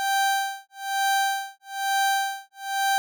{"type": "tone with tremolo", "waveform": "30% pulse", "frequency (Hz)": 784, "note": "G5", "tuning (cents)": 0, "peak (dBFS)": -17, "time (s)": [0, 2.98], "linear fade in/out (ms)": 0, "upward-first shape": "sine", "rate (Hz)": 1.1, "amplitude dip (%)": 100, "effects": []}